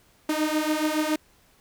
sawtooth beating tone pair, 304.4 / 311.5 Hz, D#4 / D#4, -38 / +2 cents, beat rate 7.1 Hz, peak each -22 dBFS, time 0.29-1.16 s, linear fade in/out 5 ms, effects pink hiss -60 dBFS RMS until 1.6 s

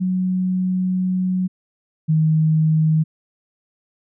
sine tone pair in turn, 184.5 / 157.27 Hz, F#3 / D#3, -5 / +19 cents, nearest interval minor third, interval 276 cents, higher first, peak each -17 / -13 dBFS, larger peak second, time 0-1.48 / 2.08-3.04 s, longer first, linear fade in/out 20 ms, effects none

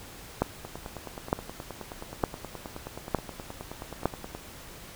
two click trains, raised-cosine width 1 ms, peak -23 / -9 dBFS, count 36 / 5, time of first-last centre 0.65-4.35 / 0.42-4.056 s, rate 9.46 / 1.1 Hz, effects pink hiss -46 dBFS RMS until 4.95 s

